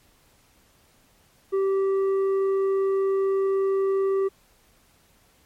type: tone with tanh clipping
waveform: triangle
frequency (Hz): 388.4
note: G4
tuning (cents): -16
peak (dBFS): -21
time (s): 1.52-4.29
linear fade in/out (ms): 20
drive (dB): 10
effects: pink hiss -60 dBFS RMS until 5.45 s + MP3 64 kbps